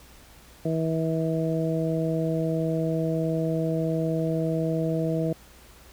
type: harmonic tone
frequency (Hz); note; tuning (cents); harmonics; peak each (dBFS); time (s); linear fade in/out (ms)
161.5; E3; -35; 1 / 2 / 3 / 4; -26 / -29 / -30 / -31; 0.65-5.33; 5
effects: added 60 Hz sine -54 dBFS peak until 5.92 s + pink hiss -52 dBFS RMS until 5.92 s